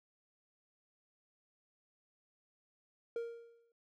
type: tone with exponential decay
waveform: triangle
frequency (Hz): 466.2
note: A#4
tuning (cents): 0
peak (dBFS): -32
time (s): 3.16-3.72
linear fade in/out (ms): 2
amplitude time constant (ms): 120
effects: none